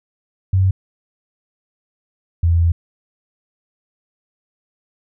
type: tone pair in turn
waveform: sine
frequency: 94.7 / 84.37 Hz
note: F#2 / E2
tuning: +41 / +41 cents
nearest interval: major second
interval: 200 cents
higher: first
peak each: -11 dBFS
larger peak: neither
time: 0.53-0.71 / 2.43-2.72 s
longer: second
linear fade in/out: 5 ms
effects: none